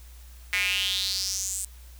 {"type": "tone with high-pass filter sweep", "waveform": "square", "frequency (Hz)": 95.9, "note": "G2", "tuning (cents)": -37, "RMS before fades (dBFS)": -28, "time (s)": [0.53, 1.65], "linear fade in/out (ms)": 0, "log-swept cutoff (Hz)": [2100, 8500], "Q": 5.3, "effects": ["added 60 Hz sine -44 dBFS peak until 1.99 s", "white hiss -55 dBFS RMS until 1.99 s"]}